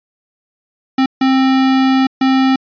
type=tone bursts at uneven times; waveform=square; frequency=264.1 Hz; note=C4; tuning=16 cents sharp; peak=-10 dBFS; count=3; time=0.98-1.06 / 1.21-2.07 / 2.21-2.56 s; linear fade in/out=5 ms; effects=resampled to 11025 Hz